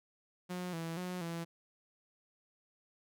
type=tone with pitch steps; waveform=sawtooth; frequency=180 / 165 / 181.1 / 167.7 Hz; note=F#3 / E3 / F#3 / E3; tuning=-47 / +2 / -37 / +30 cents; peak=-34 dBFS; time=0.49-1.45 s; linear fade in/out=20 ms; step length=240 ms; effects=none